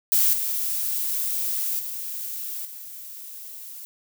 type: noise with level steps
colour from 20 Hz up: violet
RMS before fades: -19 / -26 / -32 / -39 dBFS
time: 0.12-3.85 s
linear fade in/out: 0 ms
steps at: 0.33 / 1.79 / 2.65 s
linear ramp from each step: 5 ms
effects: none